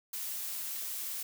blue noise, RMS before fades -38 dBFS, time 0.13-1.23 s, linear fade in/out 5 ms, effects none

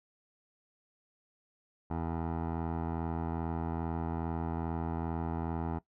15% pulse tone with low-pass filter, 82.41 Hz, E2, in tune, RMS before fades -35 dBFS, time 1.9-5.79 s, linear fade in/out 10 ms, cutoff 950 Hz, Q 1.9, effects noise-tail reverb RT60 0.1 s tail -18 dB re dry

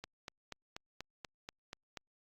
click train, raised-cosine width 0.2 ms, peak -26 dBFS, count 9, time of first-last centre 0.04-1.972 s, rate 4.14 Hz, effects Opus 48 kbps

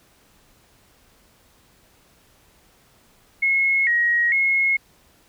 sine tone with pitch steps, 2172 / 1892 / 2167 Hz, C#7 / A#6 / C#7, -36 / +25 / -40 cents, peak -16 dBFS, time 3.42-4.77 s, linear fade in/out 10 ms, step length 450 ms, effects pink hiss -57 dBFS RMS until 5.28 s

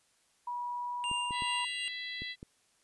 sine tone with pitch glide, 970 to 976.7 Hz, B5 to B5, -31 to -20 cents, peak -34 dBFS, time 0.47-1.65 s, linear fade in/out 5 ms, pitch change +11 cents, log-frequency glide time 0.65-1.25 s
square tone with tremolo, 2800 Hz, F7, 4 cents sharp, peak -33 dBFS, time 1.04-1.88 s, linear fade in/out 0 ms, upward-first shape sine, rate 2.5 Hz, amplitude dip 50%
clicks, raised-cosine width 3 ms, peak -31 dBFS, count 5, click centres 1.114 / 1.308 / 1.422 / 2.22 / 2.429 s
harmonic tone, 665 Hz, E5, 15 cents sharp, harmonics 3 / 4 / 5 / 6 / 7, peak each -40 / -49 / -44 / -43 / -55 dBFS, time 1.31-2.36 s, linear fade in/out 50 ms
effects white hiss -70 dBFS RMS until 2.83 s + resampled to 24000 Hz

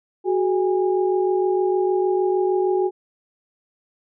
sine tone cluster, 371 / 417.5 / 817 Hz, F#4 / G#4 / G#5, +5 / +9 / -29 cents, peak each -18 / -25 / -27 dBFS, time 0.24-2.91 s, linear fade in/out 50 ms, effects none

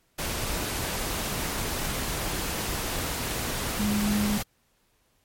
sine tone in noise, 207.7 Hz, G#3, in tune, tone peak -23 dBFS, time 3.79-4.38 s, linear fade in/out 10 ms, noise pink, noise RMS -30 dBFS, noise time 0.18-4.43 s, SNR +4 dB, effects pink hiss -68 dBFS RMS until 5.24 s + MP3 64 kbps

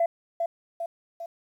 sine tone with echo, 675 Hz, E5, 41 cents sharp, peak -18 dBFS, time 0-0.06 s, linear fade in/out 5 ms, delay 400 ms, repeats 3, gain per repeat -5 dB, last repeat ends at 1.26 s, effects tanh soft clip ceiling -17 dBFS + 10-bit

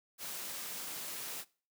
white noise, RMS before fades -42 dBFS, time 0.18-1.45 s, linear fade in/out 50 ms, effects noise-tail reverb RT60 0.4 s tail -22 dB re dry + high-pass 150 Hz 12 dB/octave

